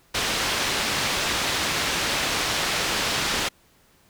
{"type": "low-pass noise", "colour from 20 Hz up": "white", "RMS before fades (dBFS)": -25, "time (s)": [0.14, 3.49], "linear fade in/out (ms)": 10, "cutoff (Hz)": 4400, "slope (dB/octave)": 12, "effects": ["pink hiss -59 dBFS RMS until 4.09 s"]}